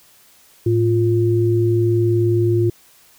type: tone pair together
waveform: sine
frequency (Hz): 110 / 349.2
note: A2 / F4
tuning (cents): 0 / 0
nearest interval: octave + minor sixth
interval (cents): 2000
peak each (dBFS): -16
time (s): 0.66-2.7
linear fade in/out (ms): 5
effects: white hiss -51 dBFS RMS until 3.18 s